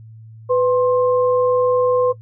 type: tone pair together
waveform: sine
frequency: 499.3 / 1058 Hz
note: B4 / C6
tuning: +19 / +19 cents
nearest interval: octave + minor second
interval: 1300 cents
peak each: -13 / -22 dBFS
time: 0.49-2.13 s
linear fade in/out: 20 ms
effects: noise-tail reverb RT60 0.1 s tail -17 dB re dry + added 111 Hz sine -37 dBFS peak until 2.21 s